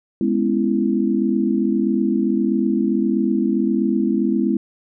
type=chord; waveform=sine; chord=C# minor seventh; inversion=second; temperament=just; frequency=207.9 / 249.5 / 277.2 / 332.6 Hz; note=G#3 / B3 / C#4 / E4; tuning=+2 / +18 / 0 / +16 cents; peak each=-20 / -21 / -25 / -21 dBFS; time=0.21-4.57 s; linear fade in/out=2 ms; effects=none